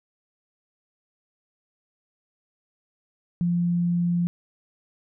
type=tone; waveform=sine; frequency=173.6 Hz; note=F3; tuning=10 cents flat; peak=-20 dBFS; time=3.41-4.27 s; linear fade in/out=0 ms; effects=none

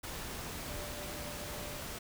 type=tone in noise; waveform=sine; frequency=590 Hz; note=D5; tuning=8 cents sharp; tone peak=-48 dBFS; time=0.69-1.82 s; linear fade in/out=10 ms; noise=pink; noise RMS=-42 dBFS; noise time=0.03-1.99 s; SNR=-9 dB; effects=none

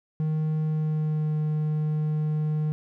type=tone with pitch glide; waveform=triangle; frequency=155.56 to 153.15 Hz; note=D#3 to D#3; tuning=0 to -27 cents; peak=-21 dBFS; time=0.2-2.72 s; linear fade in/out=0 ms; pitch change=-27 cents; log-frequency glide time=0.64-1.37 s; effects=none

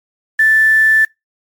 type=tone with quantisation; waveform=sine; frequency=1760 Hz; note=A6; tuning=in tune; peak=-7 dBFS; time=0.39-1.05 s; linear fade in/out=5 ms; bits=5; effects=noise-tail reverb RT60 0.2 s tail -26 dB re dry + MP3 96 kbps

